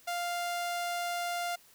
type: tone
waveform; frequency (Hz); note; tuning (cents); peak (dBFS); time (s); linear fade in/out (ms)
sawtooth; 698.5; F5; 0; -28; 0.07-1.56; 10
effects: white hiss -60 dBFS RMS until 1.74 s